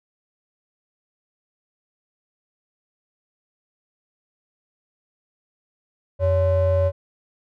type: ring-modulated tone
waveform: triangle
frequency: 238 Hz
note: A#3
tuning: 36 cents sharp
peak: -11 dBFS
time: 6.19-6.92 s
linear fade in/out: 50 ms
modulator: 326 Hz
effects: none